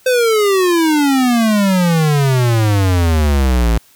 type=exponential sweep; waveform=square; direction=down; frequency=518 to 54.2 Hz; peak=-11 dBFS; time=0.06-3.78 s; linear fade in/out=5 ms; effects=white hiss -49 dBFS RMS until 3.95 s